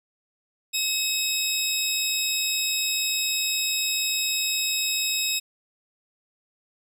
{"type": "tone pair together", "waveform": "20% pulse", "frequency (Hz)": [2581, 3761], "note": ["E7", "A#7"], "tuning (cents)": [-37, 15], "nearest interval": "perfect fifth", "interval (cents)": 652, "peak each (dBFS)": [-22, -20], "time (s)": [0.73, 5.4], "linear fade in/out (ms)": 20, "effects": []}